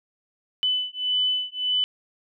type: beating tone pair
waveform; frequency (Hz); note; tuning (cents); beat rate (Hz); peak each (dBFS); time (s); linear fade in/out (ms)
sine; 3000 / 3001.7; F#7 / F#7; +23 / +24; 1.7; -25; 0.63-1.84; 0
effects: none